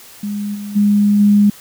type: tone with level steps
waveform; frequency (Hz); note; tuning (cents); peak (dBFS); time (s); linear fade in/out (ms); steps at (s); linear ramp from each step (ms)
sine; 205.4; G#3; -19; -19 / -24 / -9 / -7; 0.23-1.5; 5; 0.54 / 0.75 / 1.19; 20
effects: white hiss -40 dBFS RMS until 1.6 s